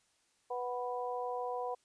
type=harmonic tone; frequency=246.9 Hz; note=B3; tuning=in tune; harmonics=2 / 3 / 4; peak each=-38 / -39 / -41 dBFS; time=0.5-1.75 s; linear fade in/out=10 ms; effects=white hiss -73 dBFS RMS until 1.84 s + resampled to 22050 Hz